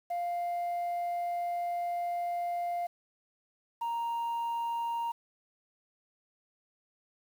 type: tone pair in turn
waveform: sine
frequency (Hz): 698.5 / 933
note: F5 / A#5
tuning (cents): 0 / +1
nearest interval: perfect fourth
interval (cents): 501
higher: second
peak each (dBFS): -28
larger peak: neither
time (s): 0.1-2.87 / 3.81-5.12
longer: first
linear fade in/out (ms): 10
effects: tanh soft clip ceiling -29 dBFS + 9-bit